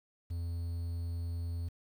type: tone with quantisation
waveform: triangle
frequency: 85 Hz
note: F2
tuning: 46 cents flat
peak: -32 dBFS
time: 0.3-1.69 s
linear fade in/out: 10 ms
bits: 10
effects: none